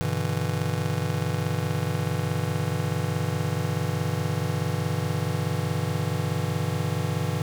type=chord; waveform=square; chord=E minor seventh; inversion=first; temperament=just; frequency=98.89 / 123.61 / 148.33 / 164.81 Hz; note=G2 / B2 / D3 / E3; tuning=+16 / +2 / +18 / 0 cents; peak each=-31 dBFS; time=0.01-7.42 s; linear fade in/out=0 ms; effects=none